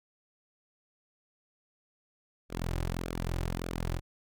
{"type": "tone with flanger", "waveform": "sawtooth", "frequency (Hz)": 43.01, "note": "F1", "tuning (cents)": -26, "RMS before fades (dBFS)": -34, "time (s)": [2.49, 4.01], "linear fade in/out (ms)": 50, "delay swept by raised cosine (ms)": [1, 4.5], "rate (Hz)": 1.7, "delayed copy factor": -0.7, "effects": []}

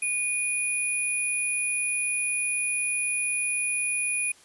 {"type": "tone pair together", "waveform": "sine", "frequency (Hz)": [2458, 9832], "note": ["D#7", "D#9"], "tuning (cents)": [-22, -22], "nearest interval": "2 octaves", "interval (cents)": 2400, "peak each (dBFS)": -27, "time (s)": [0.02, 4.32], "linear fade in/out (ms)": 5, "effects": ["white hiss -55 dBFS RMS until 4.44 s", "resampled to 24000 Hz"]}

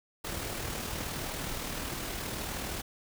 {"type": "noise with amplitude modulation", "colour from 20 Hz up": "pink", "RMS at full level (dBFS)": -35, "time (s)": [0.24, 2.82], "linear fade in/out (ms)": 10, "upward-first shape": "sine", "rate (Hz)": 39.2, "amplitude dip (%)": 35, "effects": []}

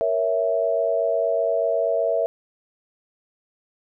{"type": "chord", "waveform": "sine", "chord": "A# diminished", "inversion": "none", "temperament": "equal", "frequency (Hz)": [466.2, 554.4, 659.3], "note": ["A#4", "C#5", "E5"], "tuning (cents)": [0, 0, 0], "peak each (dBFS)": [-25, -25, -21], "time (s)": [0.01, 2.26], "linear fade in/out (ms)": 0, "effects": []}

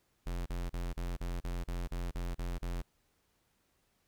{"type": "tone bursts", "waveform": "square", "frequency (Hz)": 43.65, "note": "F1", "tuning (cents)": 0, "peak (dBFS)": -35, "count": 11, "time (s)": [0.26, 2.82], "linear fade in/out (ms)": 10, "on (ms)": 200, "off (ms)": 36, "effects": ["pink hiss -75 dBFS RMS until 4.07 s"]}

